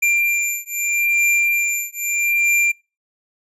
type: beating tone pair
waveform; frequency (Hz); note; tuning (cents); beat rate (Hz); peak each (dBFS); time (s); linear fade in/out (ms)
square; 2376 / 2376.79; D7 / D7; +20 / +20; 0.79; -20; 0.02-2.72; 10
effects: noise-tail reverb RT60 0.3 s tail -26 dB re dry + resampled to 32000 Hz